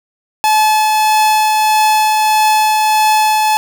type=tone with tremolo; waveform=45% pulse; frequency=861 Hz; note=A5; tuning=38 cents flat; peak=-8 dBFS; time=0.44-3.57 s; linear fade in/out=0 ms; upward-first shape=triangle; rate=1.6 Hz; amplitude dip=25%; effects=none